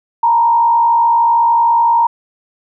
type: tone with frequency modulation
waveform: sine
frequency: 932 Hz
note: A#5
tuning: 1 cent flat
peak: -8 dBFS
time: 0.23-2.07 s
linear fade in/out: 5 ms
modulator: 53.5 Hz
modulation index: 0.53
effects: none